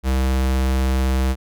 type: tone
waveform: square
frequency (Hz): 65.41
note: C2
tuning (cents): 0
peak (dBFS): -17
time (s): 0.03-1.36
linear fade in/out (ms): 50
effects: none